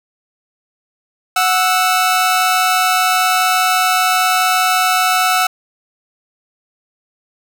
sawtooth tone pair together, 738 / 1315 Hz, F#5 / E6, -5 / -5 cents, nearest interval minor seventh, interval 1000 cents, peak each -11 dBFS, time 1.36-5.47 s, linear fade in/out 5 ms, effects none

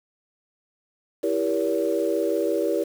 sine chord, E diminished seventh, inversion none, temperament just, 329.6 / 395.6 / 474.7 / 569.6 Hz, E4 / G4 / Bb4 / Db5, 0 / +16 / +31 / +47 cents, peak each -26 dBFS, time 1.23-2.84 s, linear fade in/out 10 ms, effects tanh soft clip ceiling -10 dBFS + 7-bit

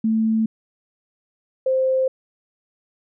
sine tone pair in turn, 221.5 / 522.9 Hz, A3 / C5, +12 / -1 cents, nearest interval octave + minor third, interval 1487 cents, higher second, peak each -16 dBFS, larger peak neither, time 0.04-0.46 / 1.66-2.08 s, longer neither, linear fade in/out 5 ms, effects none

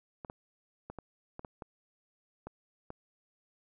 clicks, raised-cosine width 1 ms, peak -28 dBFS, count 9, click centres 0.248 / 0.299 / 0.9 / 0.987 / 1.394 / 1.448 / 1.622 / 2.47 / 2.904 s, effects none

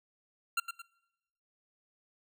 25% pulse tone with echo, 1375 Hz, F6, 27 cents flat, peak -24 dBFS, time 0.57-0.6 s, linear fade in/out 5 ms, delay 110 ms, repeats 2, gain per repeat -8 dB, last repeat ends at 0.82 s, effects noise-tail reverb RT60 1.0 s tail -25 dB re dry

